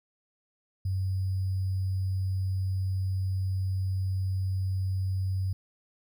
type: tone with sample-and-hold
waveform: sine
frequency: 94.6 Hz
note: F#2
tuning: 39 cents sharp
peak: -26 dBFS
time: 0.85-5.53 s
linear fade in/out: 5 ms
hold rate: 4900 Hz
effects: none